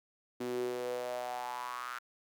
sawtooth tone with high-pass filter sweep, 123.47 Hz, B2, in tune, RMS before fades -38 dBFS, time 0.4-1.99 s, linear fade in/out 10 ms, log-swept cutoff 300 to 1400 Hz, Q 6, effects none

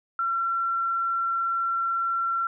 sine tone, 1359 Hz, F6, 48 cents flat, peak -23 dBFS, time 0.19-2.47 s, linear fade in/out 2 ms, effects none

